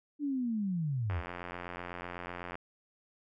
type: linear sweep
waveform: sine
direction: down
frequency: 298.8 to 71.9 Hz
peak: -30 dBFS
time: 0.19-1.23 s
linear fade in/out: 50 ms
type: click train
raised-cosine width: 0.5 ms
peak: -25 dBFS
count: 129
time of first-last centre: 1.1-2.555 s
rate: 88 Hz
effects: none